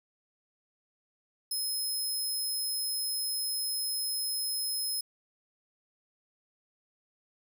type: tone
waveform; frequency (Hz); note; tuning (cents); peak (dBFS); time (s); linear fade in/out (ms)
20% pulse; 5140; E8; -45; -25; 1.51-5.01; 5
effects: none